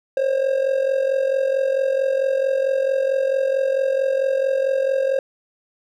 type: tone with amplitude modulation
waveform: triangle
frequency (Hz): 536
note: C5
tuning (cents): +42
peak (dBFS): -12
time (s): 0.17-5.19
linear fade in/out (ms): 2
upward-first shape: sine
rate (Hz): 44.5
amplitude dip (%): 70
effects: none